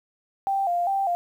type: tone with vibrato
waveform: sine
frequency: 740 Hz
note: F#5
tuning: in tune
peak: -21 dBFS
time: 0.47-1.15 s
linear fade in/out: 0 ms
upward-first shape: square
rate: 2.5 Hz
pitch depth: 100 cents each way
effects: 9-bit